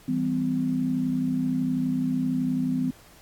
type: tone cluster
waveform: sine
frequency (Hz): 163.3 / 195.8 / 254.4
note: E3 / G3 / C4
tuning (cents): -16 / -2 / -48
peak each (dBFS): -30 / -31 / -24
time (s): 0.08-2.91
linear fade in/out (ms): 5
effects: pink hiss -53 dBFS RMS until 3.21 s + AAC 64 kbps